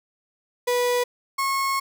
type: tone pair in turn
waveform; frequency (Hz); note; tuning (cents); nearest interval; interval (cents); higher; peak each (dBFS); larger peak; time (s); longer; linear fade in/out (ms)
35% pulse; 490 / 1089.6; B4 / C#6; -14 / -30; octave + major second; 1384; second; -18 / -20; first; 0.67-1.04 / 1.38-1.8; second; 10
effects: none